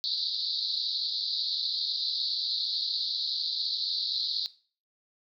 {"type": "band-pass noise", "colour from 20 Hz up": "pink", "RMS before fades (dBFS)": -31, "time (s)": [0.04, 4.46], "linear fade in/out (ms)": 0, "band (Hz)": [3800, 4700], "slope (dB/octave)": 96, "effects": ["noise-tail reverb RT60 0.4 s tail -17 dB re dry"]}